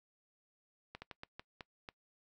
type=slowing click train; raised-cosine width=0.3 ms; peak=-29 dBFS; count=7; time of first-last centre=0.95-1.888 s; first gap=70 ms; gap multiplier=1.32; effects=noise-tail reverb RT60 0.1 s tail -22 dB re dry